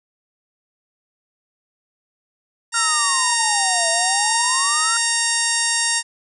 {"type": "harmonic tone", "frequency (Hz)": 928, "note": "A#5", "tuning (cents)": -8, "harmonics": [1, 2, 3, 4, 5, 6, 7, 8, 9, 10], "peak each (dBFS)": [-29, -24, -30, -29, -28, -24, -30, -25, -28, -25], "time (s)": [2.72, 6.03], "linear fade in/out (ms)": 50}
{"type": "exponential two-way sweep", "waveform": "sine", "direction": "down then up", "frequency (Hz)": [1400, 659.3, 1400], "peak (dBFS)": -22, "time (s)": [2.74, 4.97], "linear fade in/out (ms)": 2, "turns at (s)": 3.89}
{"effects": []}